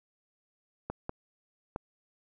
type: clicks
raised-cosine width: 1 ms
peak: -20 dBFS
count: 3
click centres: 0.9 / 1.094 / 1.761 s
effects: none